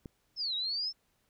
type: click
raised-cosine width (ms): 3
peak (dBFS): -30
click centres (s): 0.058
type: exponential two-way sweep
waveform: sine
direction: down then up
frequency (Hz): 5380 to 3759 to 5380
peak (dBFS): -31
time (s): 0.36-0.93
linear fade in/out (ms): 50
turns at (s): 0.55
effects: pink hiss -74 dBFS RMS until 1.29 s